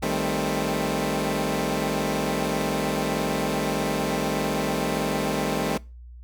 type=chord; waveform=15% pulse; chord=A half-diminished seventh; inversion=second; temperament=equal with one note detuned; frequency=155.56 / 198.39 / 220 / 261.6 Hz; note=Eb3 / G3 / A3 / C4; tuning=0 / +21 / 0 / 0 cents; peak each=-23 dBFS; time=0.02-5.78 s; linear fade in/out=10 ms; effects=noise-tail reverb RT60 0.3 s tail -23 dB re dry + added 60 Hz sine -40 dBFS peak until 6.23 s